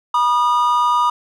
triangle tone pair together, 970.7 / 1223 Hz, B5 / D#6, -30 / -30 cents, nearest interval major third, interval 400 cents, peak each -14 dBFS, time 0.14-1.1 s, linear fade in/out 5 ms, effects none

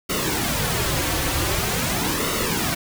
pink noise with flanger, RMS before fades -23 dBFS, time 0.09-2.75 s, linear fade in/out 10 ms, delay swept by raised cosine 1.2 to 4.9 ms, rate 0.45 Hz, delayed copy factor -0.7, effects none

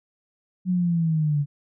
sine linear sweep, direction down, 185 to 141.7 Hz, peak -19 dBFS, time 0.65-1.46 s, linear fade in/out 50 ms, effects none

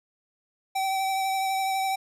square tone with vibrato, 770 Hz, G5, 31 cents flat, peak -25 dBFS, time 0.75-1.96 s, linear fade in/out 10 ms, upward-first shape triangle, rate 12 Hz, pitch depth 20 cents each way, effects resampled to 32000 Hz

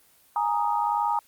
sine chord, Ab suspended second, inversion none, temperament equal, 830.6 / 932.3 / 1244.5 Hz, Ab5 / Bb5 / Eb6, 0 / 0 / 0 cents, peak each -26 / -25 / -30 dBFS, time 0.36-1.19 s, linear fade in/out 2 ms, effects white hiss -59 dBFS RMS until 1.27 s + Opus 24 kbps

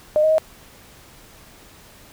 sine tone with pitch steps, 609 / 627 / 632 Hz, D#5 / D#5 / D#5, -37 / +13 / +27 cents, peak -13 dBFS, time 0.16-0.382 s, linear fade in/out 0 ms, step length 74 ms, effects pink hiss -47 dBFS RMS until 2.12 s

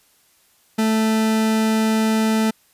40% pulse tone, 220 Hz, A3, in tune, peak -15 dBFS, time 0.78-2.51 s, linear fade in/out 10 ms, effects white hiss -58 dBFS RMS until 2.73 s + resampled to 32000 Hz

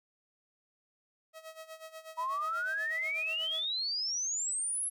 sawtooth tone with tremolo, 640 Hz, D#5, 49 cents sharp, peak -39 dBFS, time 1.33-3.66 s, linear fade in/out 50 ms, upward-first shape sine, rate 8.2 Hz, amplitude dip 80%
sine exponential sweep, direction up, 964 to 11250 Hz, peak -31 dBFS, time 2.17-4.9 s, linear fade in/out 20 ms
effects none

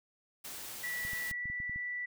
white noise, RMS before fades -44 dBFS, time 0.44-1.32 s, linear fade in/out 10 ms
sine tone with pitch glide, 1953 to 1965.4 Hz, B6 to B6, -20 to -9 cents, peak -35 dBFS, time 0.83-2.06 s, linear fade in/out 10 ms, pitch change +11 cents, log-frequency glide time 1.37-1.46 s
clicks, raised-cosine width 5 ms, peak -35 dBFS, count 8, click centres 1.051 / 1.133 / 1.312 / 1.456 / 1.5 / 1.602 / 1.696 / 1.76 s
effects none

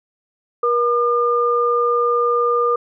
sine tone pair together, 477.8 / 1206.5 Hz, A#4 / D6, +43 / +46 cents, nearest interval octave + major third, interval 1603 cents, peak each -17 dBFS, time 0.63-2.76 s, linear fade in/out 5 ms, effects none

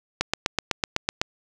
click train, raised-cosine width 0.2 ms, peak -4 dBFS, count 9, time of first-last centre 0.21-1.215 s, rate 7.96 Hz, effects 7-bit

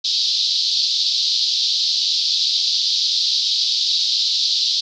pink band-pass noise, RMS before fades -19 dBFS, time 0.04-4.81 s, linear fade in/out 10 ms, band 3700 to 5000 Hz, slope 48 dB/octave, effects none

